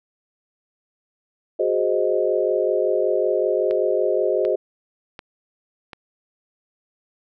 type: chord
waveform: sine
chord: Ab dominant seventh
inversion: third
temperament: equal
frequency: 370 / 415.3 / 523.3 / 622.3 Hz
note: Gb4 / Ab4 / C5 / Eb5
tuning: 0 / 0 / 0 / 0 cents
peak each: -23 dBFS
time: 1.59-4.56 s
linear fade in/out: 10 ms
type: click train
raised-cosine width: 0.3 ms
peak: -20 dBFS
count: 4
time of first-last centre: 3.71-5.932 s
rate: 1.35 Hz
effects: none